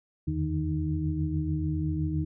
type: tone cluster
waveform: sine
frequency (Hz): 81.6 / 88.9 / 148.8 / 155.1 / 310.4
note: E2 / F2 / D3 / D#3 / D#4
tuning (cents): -17 / +31 / +23 / -5 / -4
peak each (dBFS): -31 / -39 / -38 / -30 / -32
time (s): 0.27-2.25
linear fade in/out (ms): 10
effects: none